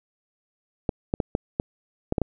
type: clicks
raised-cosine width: 2 ms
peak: -9 dBFS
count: 8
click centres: 0.892 / 1.139 / 1.202 / 1.351 / 1.599 / 2.124 / 2.182 / 2.217 s
effects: none

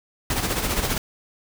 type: noise with tremolo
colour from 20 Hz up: pink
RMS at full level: -22 dBFS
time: 0.3-0.98 s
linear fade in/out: 2 ms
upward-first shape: sine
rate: 15 Hz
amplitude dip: 55%
effects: none

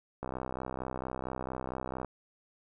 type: click train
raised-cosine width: 1 ms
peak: -22 dBFS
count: 118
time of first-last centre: 0.23-2.047 s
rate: 64.4 Hz
effects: none

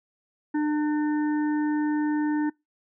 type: harmonic tone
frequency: 300 Hz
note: D4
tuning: 37 cents sharp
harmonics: 1 / 3 / 5 / 6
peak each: -22 / -34 / -41 / -40 dBFS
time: 0.54-2.5 s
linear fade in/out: 10 ms
effects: noise-tail reverb RT60 0.2 s tail -25 dB re dry

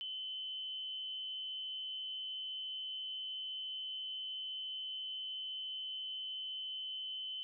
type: tone with amplitude modulation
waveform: sine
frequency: 3047 Hz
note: G7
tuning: 50 cents flat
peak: -38 dBFS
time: 0.01-7.43 s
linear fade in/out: 0 ms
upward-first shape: sine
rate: 211 Hz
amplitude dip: 35%
effects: none

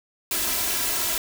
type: noise with comb filter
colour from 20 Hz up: white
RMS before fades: -25 dBFS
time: 0.31-1.18 s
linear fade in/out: 2 ms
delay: 3 ms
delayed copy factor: +0.7
effects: none

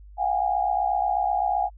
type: tone cluster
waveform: sine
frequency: 695 / 750 / 818 Hz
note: F5 / F#5 / G#5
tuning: -9 / +23 / -26 cents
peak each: -28 / -25 / -24 dBFS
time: 0.17-1.7 s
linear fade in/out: 50 ms
effects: added 50 Hz sine -43 dBFS peak until 1.77 s

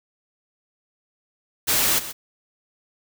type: noise with echo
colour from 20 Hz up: white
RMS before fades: -20 dBFS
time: 1.67-2 s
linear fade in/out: 20 ms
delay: 130 ms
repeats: 1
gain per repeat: -13 dB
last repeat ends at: 2.13 s
effects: none

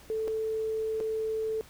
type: tone with dropouts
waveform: sine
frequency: 440 Hz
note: A4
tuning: in tune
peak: -28 dBFS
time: 0.1-1.61 s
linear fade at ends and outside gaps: 0 ms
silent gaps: 0.276-0.28 / 1.002-1.008 s
effects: added 62 Hz sine -58 dBFS peak until 1.69 s + pink hiss -54 dBFS RMS until 1.69 s

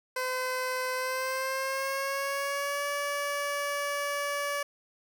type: tone with pitch glide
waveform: 15% pulse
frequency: 511 to 573.6 Hz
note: C5 to D5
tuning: -41 to -41 cents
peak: -23 dBFS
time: 0.16-4.63 s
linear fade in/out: 5 ms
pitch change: +200 cents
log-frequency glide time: 0.95-2.86 s
effects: none

